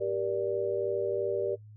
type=chord; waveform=sine; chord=G minor; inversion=none; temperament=equal with one note detuned; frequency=392 / 474.9 / 587.3 Hz; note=G4 / Bb4 / D5; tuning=0 / +32 / 0 cents; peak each=-31 / -32 / -32 dBFS; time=0-1.56 s; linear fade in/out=20 ms; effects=noise-tail reverb RT60 0.1 s tail -18 dB re dry + added 106 Hz sine -47 dBFS peak until 1.76 s